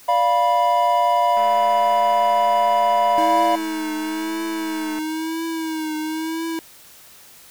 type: chord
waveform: triangle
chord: B diminished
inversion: first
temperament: equal with one note detuned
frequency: 587.3 / 698.5 / 980.9 Hz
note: D5 / F5 / B5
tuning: 0 / 0 / -12 cents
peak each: -22 / -16 / -16 dBFS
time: 0.08-3.56 s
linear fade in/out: 10 ms
type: click train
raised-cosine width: 0.5 ms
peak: -22 dBFS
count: 786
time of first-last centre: 1.37-4.988 s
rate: 217 Hz
type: tone with vibrato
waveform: square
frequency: 318.8 Hz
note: D#4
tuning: 42 cents sharp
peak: -24 dBFS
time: 3.18-6.59 s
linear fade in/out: 0 ms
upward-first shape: triangle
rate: 0.99 Hz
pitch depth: 60 cents each way
effects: white hiss -46 dBFS RMS until 7.5 s